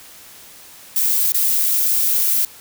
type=noise with dropouts; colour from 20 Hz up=violet; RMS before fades=-17 dBFS; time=0.96-2.45 s; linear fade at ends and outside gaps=2 ms; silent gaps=1.321-1.344 s; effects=white hiss -42 dBFS RMS until 2.6 s